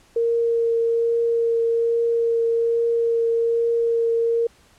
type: tone with vibrato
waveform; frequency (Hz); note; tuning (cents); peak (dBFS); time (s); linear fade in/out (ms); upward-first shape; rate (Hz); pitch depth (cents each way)
sine; 463.1; A#4; -11; -17; 0.16-4.47; 5; triangle; 1.2; 11
effects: pink hiss -55 dBFS RMS until 4.78 s + low-pass 10000 Hz 12 dB/octave